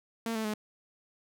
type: tone with pitch steps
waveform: sawtooth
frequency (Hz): 228 / 220.1 / 212.5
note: A#3 / A3 / G#3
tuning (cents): -38 / +1 / +40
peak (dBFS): -27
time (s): 0.26-0.539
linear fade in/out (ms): 2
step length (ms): 93
effects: none